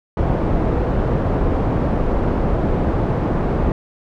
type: low-pass noise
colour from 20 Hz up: pink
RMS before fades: -18 dBFS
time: 0.17-3.72 s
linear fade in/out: 2 ms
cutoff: 730 Hz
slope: 12 dB/octave
effects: none